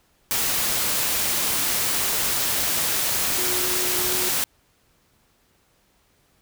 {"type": "tone in noise", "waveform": "sine", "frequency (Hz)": 363.3, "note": "F#4", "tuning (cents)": -32, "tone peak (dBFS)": -31, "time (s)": [3.38, 4.29], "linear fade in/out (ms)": 0, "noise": "white", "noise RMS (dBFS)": -23, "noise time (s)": [0.31, 4.44], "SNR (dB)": -11, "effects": ["pink hiss -63 dBFS RMS until 6.41 s"]}